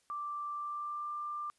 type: tone with pitch glide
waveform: sine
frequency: 1175 to 1188.7 Hz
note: D6 to D6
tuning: +1 to +21 cents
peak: -36 dBFS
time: 0.1-1.5 s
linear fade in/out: 0 ms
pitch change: +20 cents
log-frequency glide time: 0.51-1.12 s
effects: white hiss -73 dBFS RMS until 1.58 s + resampled to 24000 Hz